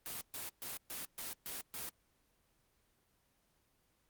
white noise bursts, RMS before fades -43 dBFS, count 7, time 0.06-1.89 s, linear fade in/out 0 ms, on 150 ms, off 130 ms, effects pink hiss -75 dBFS RMS until 4.09 s + Opus 24 kbps

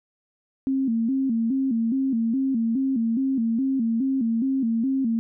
sine tone with vibrato, 246.9 Hz, B3, in tune, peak -20 dBFS, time 0.67-5.19 s, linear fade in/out 0 ms, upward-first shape square, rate 2.4 Hz, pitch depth 140 cents each way, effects none

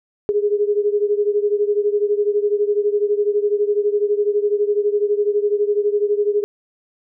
sine beating tone pair, 409.9 / 421.9 Hz, G#4 / G#4, -23 / +27 cents, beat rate 12 Hz, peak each -17 / -20 dBFS, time 0.29-6.44 s, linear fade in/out 0 ms, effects none

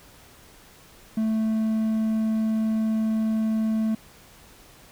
triangle tone, 220 Hz, A3, in tune, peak -19 dBFS, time 1.17-3.95 s, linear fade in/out 5 ms, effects pink hiss -51 dBFS RMS until 4.91 s

